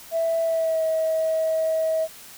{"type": "tone with pitch glide", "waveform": "sine", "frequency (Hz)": [659.3, 640.2], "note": ["E5", "D#5"], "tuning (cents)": [0, 49], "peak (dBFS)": -19, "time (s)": [0.11, 2.08], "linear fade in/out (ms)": 50, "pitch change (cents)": -51, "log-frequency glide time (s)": [0.43, 0.83], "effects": ["tanh soft clip ceiling -15 dBFS", "white hiss -44 dBFS RMS until 2.37 s"]}